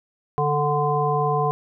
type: harmonic tone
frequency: 147.3 Hz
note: D3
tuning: 6 cents sharp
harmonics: 1 / 3 / 5 / 7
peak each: -24 / -24 / -24 / -24 dBFS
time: 0.38-1.51 s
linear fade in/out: 0 ms
effects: none